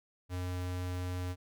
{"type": "tone", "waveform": "square", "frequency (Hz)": 90.3, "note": "F#2", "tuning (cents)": -42, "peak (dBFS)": -35, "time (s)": [0.29, 1.36], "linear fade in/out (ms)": 50, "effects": []}